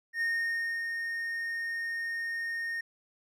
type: tone with ADSR envelope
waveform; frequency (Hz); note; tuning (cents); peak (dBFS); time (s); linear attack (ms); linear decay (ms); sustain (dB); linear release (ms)
triangle; 1843; A#6; -20; -25; 0.13-2.81; 84; 620; -5; 6
effects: none